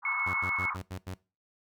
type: band-pass noise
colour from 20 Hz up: white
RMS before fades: -36 dBFS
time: 0.02-0.78 s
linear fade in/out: 50 ms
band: 980 to 1300 Hz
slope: 48 dB/octave
type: tone with tremolo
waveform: sine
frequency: 2195 Hz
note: C#7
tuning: 18 cents flat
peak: -28 dBFS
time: 0.05-0.7 s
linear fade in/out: 2 ms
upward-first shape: square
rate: 6.8 Hz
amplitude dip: 25%
type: tone bursts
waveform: sawtooth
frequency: 92.8 Hz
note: F#2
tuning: 6 cents sharp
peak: -32 dBFS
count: 6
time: 0.26-1.145 s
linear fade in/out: 10 ms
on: 80 ms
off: 81 ms
effects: noise-tail reverb RT60 0.3 s tail -21 dB re dry